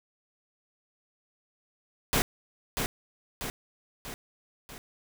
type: noise with echo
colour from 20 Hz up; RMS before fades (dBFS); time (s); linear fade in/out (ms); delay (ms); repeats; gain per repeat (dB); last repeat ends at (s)
pink; -25; 2.13-2.22; 0; 640; 4; -5; 4.78
effects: none